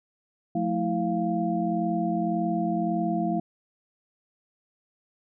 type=tone cluster; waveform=sine; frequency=177.3 / 219.1 / 328.5 / 696 Hz; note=F3 / A3 / E4 / F5; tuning=+26 / -7 / -6 / -6 cents; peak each=-29 dBFS; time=0.55-3.4 s; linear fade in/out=5 ms; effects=none